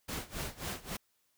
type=noise with tremolo; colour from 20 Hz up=pink; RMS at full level=-37 dBFS; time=0.08-0.97 s; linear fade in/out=10 ms; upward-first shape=sine; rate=3.7 Hz; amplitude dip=90%; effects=white hiss -75 dBFS RMS until 1.37 s